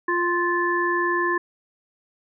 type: harmonic tone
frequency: 349.2 Hz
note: F4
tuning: in tune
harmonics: 1 / 3 / 5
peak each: -24 / -24 / -24 dBFS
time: 0.08-1.38 s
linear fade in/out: 5 ms
effects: none